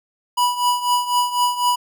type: tone with tremolo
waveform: square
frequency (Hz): 980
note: B5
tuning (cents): -14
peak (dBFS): -14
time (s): 0.37-1.76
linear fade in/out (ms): 10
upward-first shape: triangle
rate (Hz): 4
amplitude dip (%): 80
effects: none